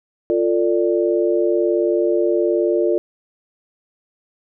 sine chord, D minor, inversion first, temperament equal with one note detuned, 349.2 / 447.9 / 587.3 Hz, F4 / A4 / D5, 0 / +31 / 0 cents, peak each -17 / -20 / -21 dBFS, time 0.3-2.98 s, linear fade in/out 0 ms, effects none

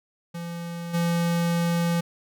square tone with level steps, 170.4 Hz, F3, 42 cents flat, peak -32 / -22 dBFS, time 0.34-2.01 s, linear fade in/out 10 ms, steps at 0.93 s, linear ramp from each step 20 ms, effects none

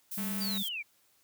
violet noise, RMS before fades -38 dBFS, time 0.11-0.69 s, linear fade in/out 10 ms
sine tone, 197.5 Hz, G3, 13 cents sharp, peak -34 dBFS, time 0.17-0.63 s, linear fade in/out 10 ms
click train, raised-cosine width 0.3 ms, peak -30 dBFS, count 87, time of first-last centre 0.18-0.576 s, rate 217 Hz
sine linear sweep, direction down, 4830 to 2217 Hz, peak -34 dBFS, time 0.4-0.83 s, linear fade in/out 20 ms
effects white hiss -68 dBFS RMS until 1.23 s + high-pass 60 Hz 12 dB/octave

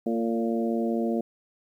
harmonic tone with a mistuned harmonic, 115.2 Hz, A#2, 20 cents flat, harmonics 2 / 3 / 4 / 5 / 6, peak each -26 / -30 / -32 / -34 / -36 dBFS, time 0.06-1.21 s, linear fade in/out 5 ms, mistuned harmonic 4, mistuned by -17 cents, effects 10-bit

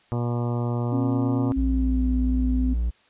harmonic tone, 120 Hz, B2, 49 cents flat, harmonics 1 / 2 / 3 / 4 / 5 / 6 / 7 / 8 / 9 / 10, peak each -24 / -30 / -34 / -36 / -38 / -40 / -41 / -42 / -43 / -44 dBFS, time 0.12-1.52 s, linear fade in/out 0 ms
sine tone with pitch glide, 268.8 to 255.2 Hz, C4 to C4, +47 to -43 cents, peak -23 dBFS, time 0.92-2.74 s, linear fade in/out 10 ms, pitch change -90 cents, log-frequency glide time 1.52-2.07 s
triangle tone, 58.7 Hz, A#1, 13 cents sharp, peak -19 dBFS, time 1.56-2.91 s, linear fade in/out 20 ms
effects white hiss -59 dBFS RMS until 3.09 s + resampled to 8000 Hz

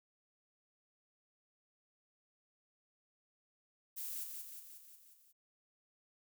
violet noise with echo, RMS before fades -43 dBFS, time 3.96-4.25 s, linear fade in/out 20 ms, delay 180 ms, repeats 6, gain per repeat -4 dB, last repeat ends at 5.33 s, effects none

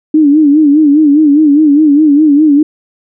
sine tone with vibrato, 297.4 Hz, D4, 22 cents sharp, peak -3 dBFS, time 0.14-2.63 s, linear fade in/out 5 ms, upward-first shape sine, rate 4.9 Hz, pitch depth 100 cents each way, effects none

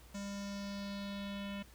square tone with low-pass filter sweep, 200 Hz, G3, 35 cents sharp, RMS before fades -42 dBFS, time 0.14-1.63 s, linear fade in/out 10 ms, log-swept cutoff 7000 to 2900 Hz, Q 3, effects added 60 Hz sine -57 dBFS peak until 1.74 s + pink hiss -61 dBFS RMS until 1.74 s

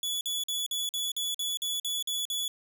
sawtooth tone bursts, 3418 Hz, G#7, 49 cents sharp, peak -26 dBFS, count 11, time 0.03-2.48 s, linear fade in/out 2 ms, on 180 ms, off 47 ms, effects none

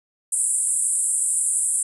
white band-pass noise, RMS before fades -22 dBFS, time 0.32-1.83 s, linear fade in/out 5 ms, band 7900 to 10000 Hz, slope 96 dB/octave, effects none

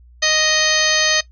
harmonic tone, 622.3 Hz, D#5, in tune, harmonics 1 / 2 / 3 / 4 / 5 / 6 / 7 / 8 / 10, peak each -24 / -28 / -20 / -25 / -23 / -24 / -20 / -23 / -21 dBFS, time 0.22-1.21 s, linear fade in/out 10 ms, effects noise-tail reverb RT60 0.1 s tail -17 dB re dry + added 60 Hz sine -43 dBFS peak until 1.31 s

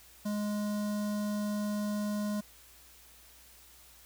square tone with notch filter, 208.1 Hz, G#3, 4 cents sharp, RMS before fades -33 dBFS, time 0.25-2.41 s, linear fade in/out 10 ms, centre 2400 Hz, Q 0.79, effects added 60 Hz sine -63 dBFS peak until 4.05 s + white hiss -57 dBFS RMS until 4.05 s

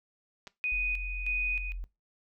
clicks, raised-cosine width 0.2 ms, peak -28 dBFS, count 2, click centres 0.471 / 0.476 s
sine tone with tremolo, 2489 Hz, D#7, in tune, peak -28 dBFS, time 0.64-1.72 s, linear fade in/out 0 ms, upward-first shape square, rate 1.6 Hz, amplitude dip 60%
sine tone, 43.69 Hz, F1, 1 cent sharp, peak -34 dBFS, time 0.72-1.84 s, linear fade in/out 0 ms
effects noise-tail reverb RT60 0.2 s tail -19 dB re dry

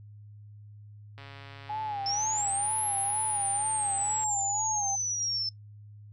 click train, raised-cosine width 0.3 ms, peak -31 dBFS, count 426, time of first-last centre 1.18-4.238 s, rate 139 Hz
sine tone with vibrato, 830.6 Hz, G#5, in tune, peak -31 dBFS, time 1.69-4.96 s, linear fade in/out 10 ms, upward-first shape sine, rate 2.1 Hz, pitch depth 86 cents each way
sine exponential two-way sweep, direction up then down, 5274 to 11175 to 5274 Hz, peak -28 dBFS, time 2.06-5.49 s, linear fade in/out 2 ms, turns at 2.84 s
effects noise-tail reverb RT60 0.1 s tail -20 dB re dry + added 104 Hz sine -46 dBFS peak until 6.12 s

